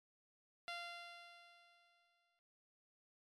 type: tone with exponential decay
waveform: 10% pulse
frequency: 692 Hz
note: F5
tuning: 16 cents flat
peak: -34 dBFS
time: 0.68-2.39 s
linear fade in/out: 0 ms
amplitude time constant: 370 ms
effects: low-pass 6000 Hz 12 dB/octave + MP3 96 kbps